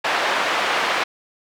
pink band-pass noise, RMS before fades -21 dBFS, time 0.04-1.04 s, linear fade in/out 10 ms, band 700 to 2800 Hz, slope 12 dB/octave, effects none

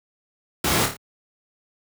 pink noise with echo, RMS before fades -21 dBFS, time 0.64-0.86 s, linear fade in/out 5 ms, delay 27 ms, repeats 4, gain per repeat -5 dB, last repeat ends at 0.968 s, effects high-pass 80 Hz 12 dB/octave

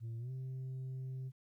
sine tone with pitch glide, 114.9 to 130.47 Hz, A#2 to C3, -25 to -5 cents, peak -37 dBFS, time 0-1.32 s, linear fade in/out 50 ms, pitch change +220 cents, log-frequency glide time 0.18-0.31 s, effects tanh soft clip ceiling -39 dBFS + 13-bit

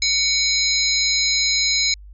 sine tone cluster, 2240 / 3955 / 4178 / 5120 / 6680 Hz, C#7 / B7 / C8 / D#8 / G#8, +18 / +2 / -3 / +49 / +9 cents, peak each -23 dBFS, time 0.02-1.94 s, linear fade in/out 2 ms, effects added 50 Hz sine -38 dBFS peak until 2.13 s

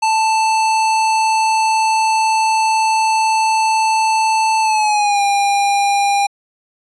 square tone with pitch glide, 882 to 804.1 Hz, A5 to G5, +4 to +44 cents, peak -13 dBFS, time 0.02-6.27 s, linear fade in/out 10 ms, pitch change -160 cents, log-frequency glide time 4.62-5.22 s, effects resampled to 22050 Hz

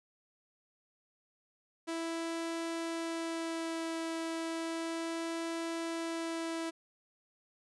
sawtooth tone with vibrato, 329.6 Hz, E4, in tune, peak -31 dBFS, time 1.87-6.71 s, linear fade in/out 20 ms, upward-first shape sine, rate 0.33 Hz, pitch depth 10 cents each way, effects resampled to 24000 Hz

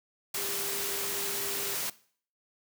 sine tone in noise, 399.6 Hz, G4, 33 cents sharp, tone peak -41 dBFS, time 0.37-1.75 s, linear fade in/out 5 ms, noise white, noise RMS -33 dBFS, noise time 0.34-1.9 s, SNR -11 dB, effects noise-tail reverb RT60 0.5 s tail -19 dB re dry + high-pass 100 Hz 12 dB/octave

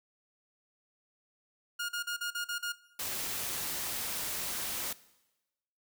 sawtooth tone bursts, 1424 Hz, F6, 33 cents sharp, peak -29 dBFS, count 7, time 1.79-2.724 s, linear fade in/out 10 ms, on 100 ms, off 39 ms
white noise, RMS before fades -36 dBFS, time 2.99-4.93 s, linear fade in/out 5 ms
effects noise-tail reverb RT60 1.0 s tail -19 dB re dry

